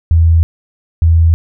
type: tone pair in turn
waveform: sine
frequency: 82.41 / 82.41 Hz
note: E2 / E2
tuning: 0 / 0 cents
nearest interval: unison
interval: 0 cents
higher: neither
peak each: -5 dBFS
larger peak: neither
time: 0.11-0.43 / 1.02-1.34 s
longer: neither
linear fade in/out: 0 ms
effects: none